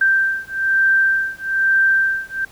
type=beating tone pair; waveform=sine; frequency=1568 / 1569.1 Hz; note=G6 / G6; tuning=0 / +1 cents; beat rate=1.1 Hz; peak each=-17 dBFS; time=0.01-2.45 s; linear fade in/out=5 ms; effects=pink hiss -47 dBFS RMS until 2.51 s